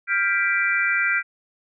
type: chord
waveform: sine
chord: G dominant seventh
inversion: third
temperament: equal with one note detuned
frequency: 1396.9 / 1584.4 / 1975.5 / 2349 Hz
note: F6 / G6 / B6 / D7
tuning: 0 / +18 / 0 / 0 cents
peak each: -24 dBFS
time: 0.07-1.23 s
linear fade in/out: 50 ms
effects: none